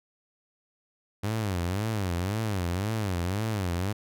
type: tone with vibrato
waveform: sawtooth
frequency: 98 Hz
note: G2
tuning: in tune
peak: -23 dBFS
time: 1.23-3.93 s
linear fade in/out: 10 ms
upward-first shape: sine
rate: 1.9 Hz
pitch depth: 230 cents each way
effects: none